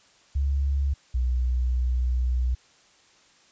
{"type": "tone pair in turn", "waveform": "sine", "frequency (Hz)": [69.3, 62.01], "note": ["C#2", "B1"], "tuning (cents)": [0, 8], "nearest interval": "major second", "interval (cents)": 192, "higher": "first", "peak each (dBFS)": -21, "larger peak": "neither", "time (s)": [[0.35, 0.94], [1.14, 2.55]], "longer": "second", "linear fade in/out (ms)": 10, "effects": ["white hiss -58 dBFS RMS until 3.51 s", "resampled to 16000 Hz"]}